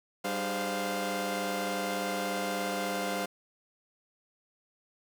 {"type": "tone cluster", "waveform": "sawtooth", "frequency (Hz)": [195.1, 301.2, 413.6, 518, 701], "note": ["G3", "D4", "G#4", "C5", "F5"], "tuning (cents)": [-8, 44, -7, -17, 6], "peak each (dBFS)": [-33, -36, -38, -32, -31], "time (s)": [0.24, 3.26], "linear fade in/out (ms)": 10, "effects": ["10-bit"]}